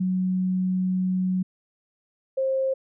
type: tone pair in turn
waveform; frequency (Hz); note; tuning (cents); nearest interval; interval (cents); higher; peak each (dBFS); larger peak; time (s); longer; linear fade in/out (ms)
sine; 185 / 531.2; F#3 / C5; 0 / +26; octave + tritone; 1826; second; -21; neither; 0-1.43 / 2.37-2.74; first; 10
effects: none